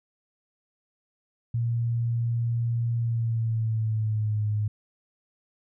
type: tone with pitch glide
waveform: sine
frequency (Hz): 117.3 to 105.72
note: A#2 to G#2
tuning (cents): +11 to +31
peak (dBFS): -23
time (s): 1.54-4.68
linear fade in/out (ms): 5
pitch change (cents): -180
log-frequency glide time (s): 2.96-4.45
effects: none